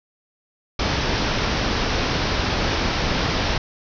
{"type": "low-pass noise", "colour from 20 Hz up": "pink", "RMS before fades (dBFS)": -22, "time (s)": [0.79, 3.58], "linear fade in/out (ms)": 5, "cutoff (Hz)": 5800, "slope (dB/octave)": 96, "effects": []}